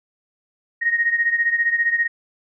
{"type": "beating tone pair", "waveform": "sine", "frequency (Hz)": [1864.7, 1879.7], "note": ["A#6", "A#6"], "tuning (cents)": [0, 14], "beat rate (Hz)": 15, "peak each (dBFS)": [-18, -22], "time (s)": [0.81, 2.08], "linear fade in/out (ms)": 20, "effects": []}